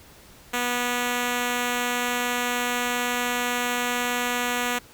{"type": "tone", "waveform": "5% pulse", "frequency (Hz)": 244.3, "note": "B3", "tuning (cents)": -19, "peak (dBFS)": -12, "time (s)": [0.53, 4.79], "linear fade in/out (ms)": 10, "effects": ["pink hiss -50 dBFS RMS until 4.93 s"]}